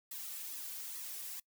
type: noise with flanger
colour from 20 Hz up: blue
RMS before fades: -44 dBFS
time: 0.11-1.4 s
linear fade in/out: 5 ms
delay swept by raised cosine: 1.3 to 3 ms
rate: 2.3 Hz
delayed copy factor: -0.8
effects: noise-tail reverb RT60 0.1 s tail -23 dB re dry